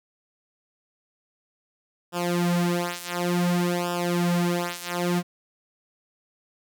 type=tone with flanger; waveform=sawtooth; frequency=175.3 Hz; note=F3; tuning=7 cents sharp; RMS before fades=-25 dBFS; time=2.12-5.23 s; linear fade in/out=50 ms; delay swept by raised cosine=0.47 to 5.67 ms; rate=0.56 Hz; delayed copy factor=-1; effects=none